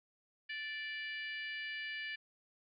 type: harmonic tone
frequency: 585 Hz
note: D5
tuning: 7 cents flat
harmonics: 3 / 4 / 5 / 6 / 7 / 8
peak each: -42 / -45 / -47 / -59 / -59 / -56 dBFS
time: 0.49-2.16 s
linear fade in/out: 10 ms
effects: none